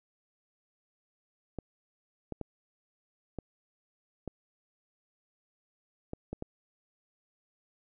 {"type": "clicks", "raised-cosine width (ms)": 2, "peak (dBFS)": -23, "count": 8, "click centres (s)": [1.587, 2.323, 2.413, 3.387, 4.277, 6.134, 6.33, 6.424], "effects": []}